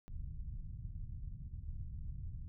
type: low-pass noise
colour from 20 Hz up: pink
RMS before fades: -44 dBFS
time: 0.08-2.48 s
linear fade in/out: 0 ms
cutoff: 130 Hz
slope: 24 dB/octave
effects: none